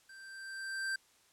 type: tone with level ramp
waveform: square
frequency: 1568 Hz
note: G6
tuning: in tune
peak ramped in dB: -52 to -33 dBFS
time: 0.09-0.96 s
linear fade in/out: 5 ms
effects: white hiss -67 dBFS RMS until 1.32 s + low-pass 10000 Hz 12 dB/octave